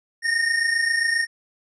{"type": "tone pair together", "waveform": "square", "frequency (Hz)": [1819.5, 1847], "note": ["A#6", "A#6"], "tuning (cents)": [-42, -16], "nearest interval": "unison", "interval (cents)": 26, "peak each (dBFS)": [-26, -21], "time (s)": [0.22, 1.27], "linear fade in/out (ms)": 50, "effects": ["resampled to 22050 Hz"]}